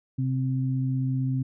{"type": "tone pair together", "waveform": "sine", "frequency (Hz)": [130.81, 261.6], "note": ["C3", "C4"], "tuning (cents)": [0, 0], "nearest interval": "octave", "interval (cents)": 1200, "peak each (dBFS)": [-24, -30], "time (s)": [0.18, 1.43], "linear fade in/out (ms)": 10, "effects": []}